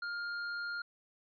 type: tone with hard clipping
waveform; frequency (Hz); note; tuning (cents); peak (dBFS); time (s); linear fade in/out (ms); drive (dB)
triangle; 1408; F6; +14; -38; 0.02-0.82; 5; 15
effects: resampled to 11025 Hz